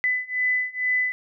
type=beating tone pair; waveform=sine; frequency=2002 / 2004.2 Hz; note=B6 / B6; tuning=+23 / +25 cents; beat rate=2.2 Hz; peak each=-25 / -24 dBFS; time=0.04-1.12 s; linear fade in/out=0 ms; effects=none